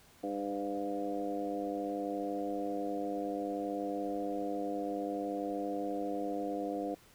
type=harmonic tone with a mistuned harmonic; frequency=100.6 Hz; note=G2; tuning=45 cents sharp; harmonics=2 / 3 / 4 / 5 / 6 / 7; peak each=-46 / -37 / -44 / -39 / -46 / -40 dBFS; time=0.23-6.95 s; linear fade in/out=10 ms; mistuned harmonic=6; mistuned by=-25 cents; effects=pink hiss -61 dBFS RMS until 7.14 s